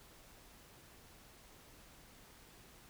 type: silence
effects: pink hiss -60 dBFS RMS until 2.89 s